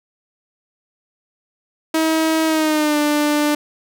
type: tone with pitch glide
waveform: sawtooth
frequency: 319.6 to 296.5 Hz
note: D#4 to D4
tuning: +47 to +17 cents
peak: -11 dBFS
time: 1.94-3.55 s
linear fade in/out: 5 ms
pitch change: -130 cents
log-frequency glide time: 2.46-2.98 s
effects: none